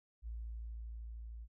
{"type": "tone with level ramp", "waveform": "sine", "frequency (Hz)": 56.5, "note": "A1", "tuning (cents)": 47, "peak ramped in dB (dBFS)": [-40, -45], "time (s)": [0.22, 1.48], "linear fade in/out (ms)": 50, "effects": []}